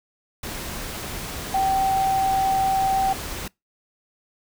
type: tone in noise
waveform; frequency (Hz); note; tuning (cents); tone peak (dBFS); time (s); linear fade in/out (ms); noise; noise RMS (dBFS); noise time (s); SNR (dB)
sine; 772; G5; -27; -18; 1.54-3.13; 5; pink; -32; 0.43-3.48; +11
effects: noise-tail reverb RT60 0.2 s tail -25 dB re dry